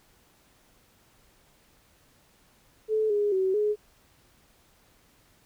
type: tone with pitch steps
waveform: sine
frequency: 434.5 / 412.9 / 378.6 / 420.3 Hz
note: A4 / G#4 / F#4 / G#4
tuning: -22 / -10 / +40 / +21 cents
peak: -22 dBFS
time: 2.88-3.76 s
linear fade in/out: 50 ms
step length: 220 ms
effects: pink hiss -62 dBFS RMS until 5.45 s